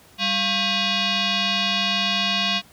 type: tone with frequency modulation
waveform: sine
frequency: 196.4 Hz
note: G3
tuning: 4 cents sharp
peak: -19 dBFS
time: 0.18-2.62 s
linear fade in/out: 50 ms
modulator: 893 Hz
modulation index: 4.6
effects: pink hiss -51 dBFS RMS until 2.72 s + high-pass 60 Hz 12 dB/octave